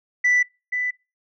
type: tone pair in turn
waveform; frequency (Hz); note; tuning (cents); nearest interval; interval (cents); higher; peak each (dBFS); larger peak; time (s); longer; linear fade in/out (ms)
sine; 1977 / 1989.6; B6 / B6; +1 / +12; unison; 11; second; -13 / -21; first; 0.24-0.43 / 0.72-0.91; neither; 10
effects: noise-tail reverb RT60 0.3 s tail -26 dB re dry + tanh soft clip ceiling -13 dBFS